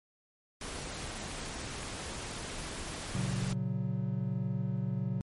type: noise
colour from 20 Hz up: pink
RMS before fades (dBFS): -40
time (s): 0.61-3.53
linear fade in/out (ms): 2
type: chord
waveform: triangle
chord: F# major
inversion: first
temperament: equal with one note detuned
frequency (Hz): 116.54 / 137.87 / 185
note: A#2 / C#3 / F#3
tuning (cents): 0 / -9 / 0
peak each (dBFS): -33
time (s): 3.15-5.21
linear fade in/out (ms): 0
effects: MP3 48 kbps